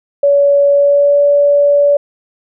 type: tone with pitch glide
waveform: sine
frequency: 567 to 574.3 Hz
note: C#5 to D5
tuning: +39 to -39 cents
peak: -6 dBFS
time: 0.23-1.97 s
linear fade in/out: 5 ms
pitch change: +22 cents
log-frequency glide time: 0.7-1.21 s
effects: none